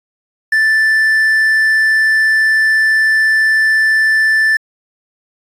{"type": "tone with quantisation", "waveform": "triangle", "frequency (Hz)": 1762, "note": "A6", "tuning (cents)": 2, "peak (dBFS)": -7, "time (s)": [0.52, 4.57], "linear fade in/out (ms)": 5, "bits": 6, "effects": ["resampled to 32000 Hz"]}